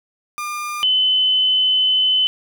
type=tone pair in turn; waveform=30% pulse / sine; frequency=1203 / 3031 Hz; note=D6 / F#7; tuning=+41 / +41 cents; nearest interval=octave + major third; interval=1600 cents; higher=second; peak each=-21 / -13 dBFS; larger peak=second; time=0.38-0.83 / 0.83-2.27 s; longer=second; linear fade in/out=0 ms; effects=none